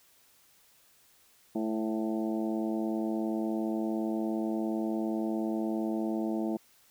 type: harmonic tone with a mistuned harmonic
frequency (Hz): 110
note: A2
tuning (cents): 0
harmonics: 2 / 3 / 4 / 5 / 6 / 7 / 8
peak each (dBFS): -32 / -32 / -43 / -43 / -40 / -45 / -48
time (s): 1.55-6.57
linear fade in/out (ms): 5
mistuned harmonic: 7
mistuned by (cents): -29
effects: white hiss -63 dBFS RMS until 6.9 s